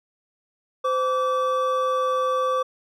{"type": "tone pair together", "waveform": "triangle", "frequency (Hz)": [515, 1156.1], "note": ["C5", "D6"], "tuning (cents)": [-28, -28], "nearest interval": "octave + major second", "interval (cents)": 1400, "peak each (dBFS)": -21, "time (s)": [0.84, 2.63], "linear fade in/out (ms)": 10, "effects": []}